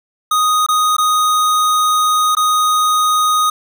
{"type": "tone with dropouts", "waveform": "square", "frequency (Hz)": 1244.5, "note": "D#6", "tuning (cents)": 0, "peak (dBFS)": -12, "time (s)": [0.31, 3.5], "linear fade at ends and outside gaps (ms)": 5, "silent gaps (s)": [[0.664, 0.686], [0.967, 0.982], [2.351, 2.368]], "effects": []}